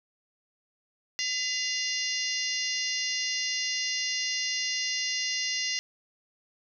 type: harmonic tone with a mistuned harmonic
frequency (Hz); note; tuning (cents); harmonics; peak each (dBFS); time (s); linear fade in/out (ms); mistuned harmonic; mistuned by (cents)
701; F5; +6; 3 / 4 / 5 / 6 / 7 / 8 / 9; -34 / -34 / -41 / -37 / -34 / -35 / -38; 1.19-5.79; 0; 3; -73
effects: none